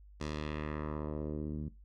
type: tone with low-pass filter sweep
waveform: 10% pulse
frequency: 75.8 Hz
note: D#2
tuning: 45 cents flat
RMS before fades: -38 dBFS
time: 0.2-1.69 s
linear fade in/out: 10 ms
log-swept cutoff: 6300 to 190 Hz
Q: 1.3
effects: noise-tail reverb RT60 0.2 s tail -17 dB re dry + added 50 Hz sine -53 dBFS peak until 1.84 s